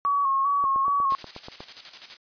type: tone with vibrato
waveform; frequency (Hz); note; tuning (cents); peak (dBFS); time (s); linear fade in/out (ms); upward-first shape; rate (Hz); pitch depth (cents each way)
sine; 1108.7; C#6; 0; -20; 0.05-1.15; 0; square; 2.5; 37
type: click train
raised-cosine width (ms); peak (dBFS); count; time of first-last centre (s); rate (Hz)
1; -24; 9; 0.64-1.605; 8.29
type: noise with tremolo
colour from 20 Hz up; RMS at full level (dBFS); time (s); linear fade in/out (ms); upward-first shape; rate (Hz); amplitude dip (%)
blue; -33; 1.1-2.17; 5; square; 12; 60
effects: resampled to 11025 Hz